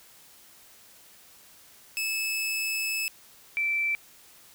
sawtooth / sine tone pair in turn, 2607 / 2333 Hz, E7 / D7, -20 / -12 cents, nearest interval major second, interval 192 cents, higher first, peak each -24 dBFS, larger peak neither, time 1.97-3.08 / 3.57-3.95 s, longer first, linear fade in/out 0 ms, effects white hiss -54 dBFS RMS until 4.54 s

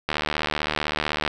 click train, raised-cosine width 0.3 ms, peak -7 dBFS, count 91, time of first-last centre 0.09-1.277 s, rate 75.8 Hz, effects none

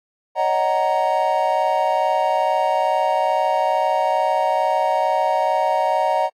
triangle chord, D# minor seventh, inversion third, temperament just, 560 / 622.3 / 746.7 / 933.4 Hz, C#5 / D#5 / F#5 / A#5, +18 / 0 / +16 / +2 cents, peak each -23 / -20 / -19 / -19 dBFS, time 0.35-6.3 s, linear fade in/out 50 ms, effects AAC 48 kbps

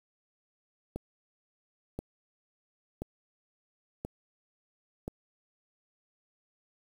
click train, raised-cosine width 2 ms, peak -22 dBFS, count 5, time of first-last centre 0.96-5.079 s, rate 0.971 Hz, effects 8-bit

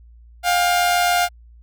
sawtooth tone pair together, 707 / 794.5 Hz, F5 / G5, +21 / +23 cents, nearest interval major second, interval 202 cents, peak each -12 / -21 dBFS, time 0.43-1.29 s, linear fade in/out 50 ms, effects added 58 Hz sine -43 dBFS peak until 1.62 s

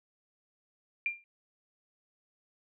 sine tone with exponential decay, 2385 Hz, D7, 26 cents sharp, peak -25 dBFS, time 1.06-1.24 s, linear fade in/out 1 ms, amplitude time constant 38 ms, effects none

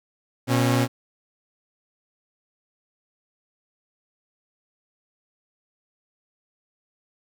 sawtooth tone pair together, 120.61 / 272.8 Hz, B2 / C#4, -41 / -28 cents, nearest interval octave + major second, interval 1413 cents, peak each -16 / -19 dBFS, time 0.47-0.88 s, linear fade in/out 50 ms, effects none

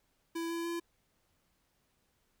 square tone with pitch steps, 332.8 / 336.3 / 339.8 Hz, E4 / E4 / F4, +17 / +35 / -47 cents, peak -35 dBFS, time 0.35-0.8 s, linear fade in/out 10 ms, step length 150 ms, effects pink hiss -75 dBFS RMS until 2.4 s

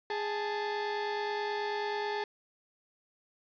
30% pulse tone pair together, 414.2 / 877.7 Hz, G#4 / A5, -5 / -5 cents, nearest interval octave + minor second, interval 1300 cents, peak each -31 / -33 dBFS, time 0.1-2.24 s, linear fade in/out 2 ms, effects resampled to 11025 Hz + 9-bit

